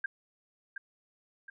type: tone with echo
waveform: sine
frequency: 1600 Hz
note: G6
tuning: 35 cents sharp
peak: -29 dBFS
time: 0.04-0.06 s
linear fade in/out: 5 ms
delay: 720 ms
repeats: 2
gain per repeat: -7 dB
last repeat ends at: 1.5 s
effects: none